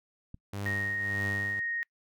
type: click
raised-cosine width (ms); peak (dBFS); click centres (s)
5; -31; 0.344
type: tone with tremolo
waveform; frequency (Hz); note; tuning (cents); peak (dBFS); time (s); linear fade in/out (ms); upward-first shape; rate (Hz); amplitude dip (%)
sawtooth; 100.4; G2; +42; -28; 0.53-1.6; 5; triangle; 1.7; 75
type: tone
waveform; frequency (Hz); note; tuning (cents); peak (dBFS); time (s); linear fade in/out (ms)
sine; 1864.7; A#6; 0; -30; 0.66-1.83; 0
effects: noise-tail reverb RT60 0.1 s tail -26 dB re dry